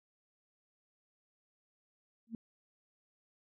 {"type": "tone with exponential growth", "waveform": "sine", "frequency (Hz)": 227.5, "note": "A#3", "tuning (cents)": -42, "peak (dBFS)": -33, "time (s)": [2.27, 2.35], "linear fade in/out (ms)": 2, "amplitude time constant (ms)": 16, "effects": []}